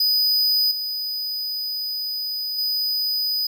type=tone with level steps; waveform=square; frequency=4978 Hz; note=D#8; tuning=in tune; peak=-17 / -25 / -21 dBFS; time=0-3.47 s; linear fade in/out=5 ms; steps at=0.71 / 2.58 s; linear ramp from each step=5 ms; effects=9-bit